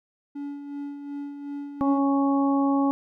triangle tone with tremolo, 285.1 Hz, C#4, 49 cents sharp, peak -28 dBFS, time 0.35-1.99 s, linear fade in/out 10 ms, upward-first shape sine, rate 2.7 Hz, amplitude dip 50%
harmonic tone, 277.2 Hz, C#4, in tune, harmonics 1 / 2 / 3 / 4, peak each -20 / -31 / -29 / -31 dBFS, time 1.81-2.91 s, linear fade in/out 0 ms
effects none

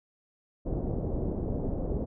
pink low-pass noise, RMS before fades -31 dBFS, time 0.65-2.06 s, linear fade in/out 20 ms, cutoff 570 Hz, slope 24 dB/octave, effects none

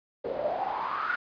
pink noise with band-pass filter sweep, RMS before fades -31 dBFS, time 0.24-1.16 s, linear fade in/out 10 ms, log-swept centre 470 to 1500 Hz, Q 9.3, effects resampled to 11025 Hz

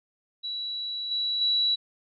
sine tone with level steps, 3922 Hz, B7, 13 cents flat, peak -30 / -25 / -21 dBFS, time 0.43-1.76 s, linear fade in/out 20 ms, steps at 1.11 / 1.41 s, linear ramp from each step 5 ms, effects none

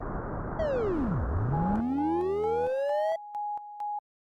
pink low-pass noise, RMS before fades -34 dBFS, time 0-1.81 s, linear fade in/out 5 ms, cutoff 1500 Hz, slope 48 dB/octave
triangle linear two-way sweep, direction down then up, 663 to 51.91 to 663 Hz, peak -24 dBFS, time 0.59-3.16 s, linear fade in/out 5 ms, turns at 1.25 s
click train, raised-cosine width 2 ms, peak -30 dBFS, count 156, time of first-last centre 0.76-2.671 s, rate 81.1 Hz
sine tone with tremolo, 830.6 Hz, G#5, in tune, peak -30 dBFS, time 1.53-3.99 s, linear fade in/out 5 ms, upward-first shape square, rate 2.2 Hz, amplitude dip 70%
effects Opus 24 kbps

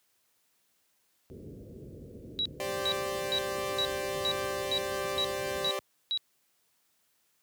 pink low-pass noise, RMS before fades -44 dBFS, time 1.3-5.7 s, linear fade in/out 0 ms, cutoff 510 Hz, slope 48 dB/octave
sine tone bursts, 3885 Hz, B7, 29 cents flat, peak -27 dBFS, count 9, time 2.39-6.175 s, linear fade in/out 0 ms, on 65 ms, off 400 ms
sawtooth chord, G suspended fourth, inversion none, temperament equal, 392 / 523.3 / 587.3 Hz, G4 / C5 / D5, 0 / 0 / 0 cents, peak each -32 / -33 / -32 dBFS, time 2.6-5.79 s, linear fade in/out 0 ms
effects white hiss -72 dBFS RMS until 7.42 s + high-pass 80 Hz 12 dB/octave

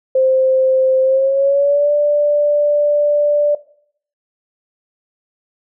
sine tone with pitch glide, 523.3 to 587.4 Hz, C5 to D5, 0 to 0 cents, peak -10 dBFS, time 0.15-3.55 s, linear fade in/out 5 ms, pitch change +200 cents, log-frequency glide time 1.02-1.92 s, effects noise-tail reverb RT60 0.6 s tail -18 dB re dry

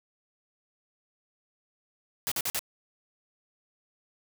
white noise bursts, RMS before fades -30 dBFS, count 4, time 2.27-2.592 s, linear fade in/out 0 ms, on 46 ms, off 46 ms, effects none

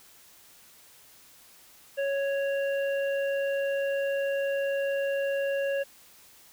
harmonic tone, 554.4 Hz, C#5, in tune, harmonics 1 / 3 / 5, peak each -26 / -36 / -40 dBFS, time 1.97-5.84 s, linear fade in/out 20 ms, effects white hiss -55 dBFS RMS until 6.52 s

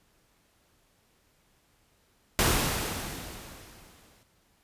pink noise with exponential decay, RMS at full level -22 dBFS, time 2.39-4.23 s, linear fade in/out 0 ms, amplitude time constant 400 ms, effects pink hiss -67 dBFS RMS until 4.63 s + resampled to 32000 Hz

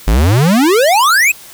square exponential sweep, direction up, 47.58 to 2637 Hz, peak -8 dBFS, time 0.07-1.32 s, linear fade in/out 10 ms, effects white hiss -36 dBFS RMS until 1.53 s

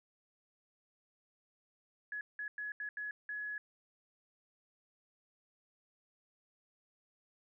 sine tone bursts at uneven times, 1689 Hz, G#6, 29 cents sharp, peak -38 dBFS, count 6, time 2.12-2.21 / 2.39-2.48 / 2.58-2.72 / 2.8-2.89 / 2.97-3.11 / 3.29-3.58 s, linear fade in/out 2 ms, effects none

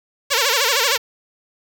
5% pulse tone with vibrato, 506 Hz, B4, 42 cents sharp, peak -4 dBFS, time 0.3-0.98 s, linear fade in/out 20 ms, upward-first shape sine, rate 13 Hz, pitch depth 220 cents each way, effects 7-bit

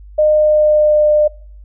sine tone with pitch glide, 610 to 601.9 Hz, D#5 to D5, -34 to +42 cents, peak -8 dBFS, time 0.18-1.28 s, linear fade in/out 10 ms, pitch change -24 cents, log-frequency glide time 0.34-1.07 s, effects noise-tail reverb RT60 0.5 s tail -23 dB re dry + added 50 Hz sine -34 dBFS peak until 1.64 s

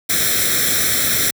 white noise with comb filter, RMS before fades -17 dBFS, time 0.09-1.31 s, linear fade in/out 10 ms, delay 0.53 ms, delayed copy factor +0.85, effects high-pass 60 Hz 12 dB/octave

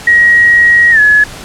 sine tone with pitch glide, 1897 to 1699.8 Hz, A#6 to G#6, +30 to +40 cents, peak -3 dBFS, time 0.07-1.24 s, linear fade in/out 5 ms, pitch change -190 cents, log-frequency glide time 0.91-1 s, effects pink hiss -28 dBFS RMS until 1.44 s + low-pass 10000 Hz 12 dB/octave

